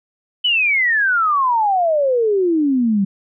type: exponential sweep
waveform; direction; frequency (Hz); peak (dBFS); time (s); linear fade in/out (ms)
sine; down; 3040 to 190; -13; 0.44-3.05; 10
effects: none